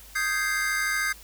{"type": "chord", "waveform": "square", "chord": "Ab major seventh", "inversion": "second", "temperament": "equal", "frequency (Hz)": [1244.5, 1568, 1661.2, 2093], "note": ["Eb6", "G6", "Ab6", "C7"], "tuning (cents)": [0, 0, 0, 0], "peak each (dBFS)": [-34, -29, -33, -29], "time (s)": [0.15, 1.13], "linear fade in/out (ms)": 10, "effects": ["added 50 Hz sine -49 dBFS peak until 1.23 s", "white hiss -49 dBFS RMS until 1.23 s"]}